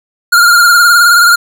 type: tone with vibrato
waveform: square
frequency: 1408 Hz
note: F6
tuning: 14 cents sharp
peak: -4 dBFS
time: 0.32-1.36 s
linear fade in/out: 10 ms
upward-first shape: triangle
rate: 19 Hz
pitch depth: 59 cents each way
effects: none